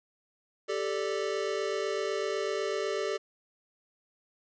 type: chord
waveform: square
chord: G suspended second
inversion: none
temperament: equal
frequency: 392 / 440 / 587.3 Hz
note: G4 / A4 / D5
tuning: 0 / 0 / 0 cents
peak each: -34 / -34 / -36 dBFS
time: 0.68-3.18 s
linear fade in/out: 20 ms
effects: resampled to 16000 Hz + 10-bit